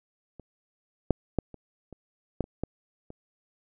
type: clicks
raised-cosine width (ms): 2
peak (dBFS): -30 / -7 / -11 / -30 / -30 / -12 / -30 / -16 / -29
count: 9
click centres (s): 0.397 / 1.107 / 1.387 / 1.543 / 1.927 / 2.407 / 2.441 / 2.636 / 3.104
effects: none